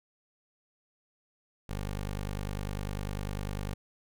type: tone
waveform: 15% pulse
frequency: 50 Hz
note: G1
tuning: 35 cents sharp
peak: -27 dBFS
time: 1.69-3.74 s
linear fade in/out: 5 ms
effects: none